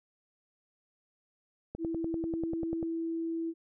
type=click train; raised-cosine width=2 ms; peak=-24 dBFS; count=12; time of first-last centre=1.75-2.828 s; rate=10.2 Hz
type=tone; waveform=sine; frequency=329.6 Hz; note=E4; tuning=in tune; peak=-31 dBFS; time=1.78-3.54 s; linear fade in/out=50 ms
effects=none